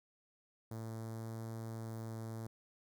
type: tone with notch filter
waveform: sawtooth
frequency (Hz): 112.6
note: A2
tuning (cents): +40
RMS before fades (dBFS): -44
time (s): 0.71-2.47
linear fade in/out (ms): 5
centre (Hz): 2700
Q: 0.51
effects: none